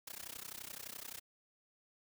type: noise with amplitude modulation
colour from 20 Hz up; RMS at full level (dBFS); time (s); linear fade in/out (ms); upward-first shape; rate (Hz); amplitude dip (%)
white; -44; 0.07-1.2; 5; sine; 31.7; 95
effects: none